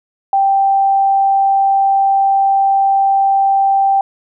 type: tone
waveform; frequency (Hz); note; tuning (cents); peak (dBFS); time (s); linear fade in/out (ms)
sine; 784; G5; 0; -9; 0.33-4.01; 2
effects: none